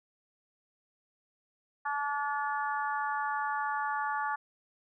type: harmonic tone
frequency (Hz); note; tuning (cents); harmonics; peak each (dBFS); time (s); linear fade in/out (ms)
287.7; D4; -36; 3 / 4 / 5 / 6; -33 / -35 / -37 / -39; 1.85-4.36; 10
effects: none